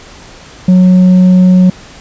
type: tone with tanh clipping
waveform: sine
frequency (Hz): 183.3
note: F#3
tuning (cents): -16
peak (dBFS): -3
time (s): 0.68-1.7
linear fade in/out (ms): 5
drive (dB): 3
effects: pink hiss -34 dBFS RMS until 2 s + resampled to 16000 Hz